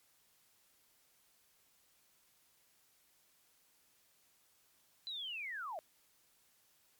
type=linear sweep; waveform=sine; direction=down; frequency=4046 to 591 Hz; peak=-40 dBFS; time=5.07-5.79 s; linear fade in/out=0 ms; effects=white hiss -71 dBFS RMS until 6.99 s + MP3 96 kbps